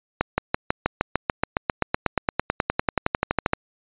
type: accelerating click train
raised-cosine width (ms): 0.5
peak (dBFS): -4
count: 30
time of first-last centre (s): 0.21-3.534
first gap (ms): 170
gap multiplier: 0.97
effects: resampled to 8000 Hz